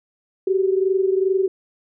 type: tone pair together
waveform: sine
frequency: 378 / 400.5 Hz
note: F#4 / G4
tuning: +37 / +37 cents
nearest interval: minor second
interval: 100 cents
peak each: -17 / -22 dBFS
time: 0.47-1.48 s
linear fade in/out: 5 ms
effects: none

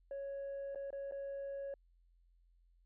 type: tone with dropouts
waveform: sine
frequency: 554.4 Hz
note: C#5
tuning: in tune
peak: -38 dBFS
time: 0.11-1.74 s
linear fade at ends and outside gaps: 2 ms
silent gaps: 0.748-0.757 / 0.905-0.928 / 1.112-1.121 s
effects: tanh soft clip ceiling -39 dBFS + added 43 Hz sine -66 dBFS peak until 2.85 s

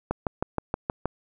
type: click train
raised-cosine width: 1 ms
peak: -11 dBFS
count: 7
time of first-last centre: 0.11-1.056 s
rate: 6.34 Hz
effects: none

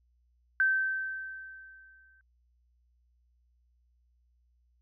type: tone with exponential decay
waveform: sine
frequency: 1549 Hz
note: G6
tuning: 21 cents flat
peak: -21 dBFS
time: 0.6-2.21 s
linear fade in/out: 1 ms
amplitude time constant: 350 ms
effects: added 60 Hz sine -66 dBFS peak until 4.81 s

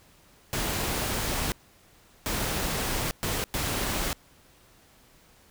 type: noise bursts at uneven times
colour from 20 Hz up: pink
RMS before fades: -29 dBFS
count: 4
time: 0.53-1.52 / 2.26-3.11 / 3.23-3.44 / 3.54-4.13 s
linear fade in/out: 0 ms
effects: pink hiss -58 dBFS RMS until 5.5 s

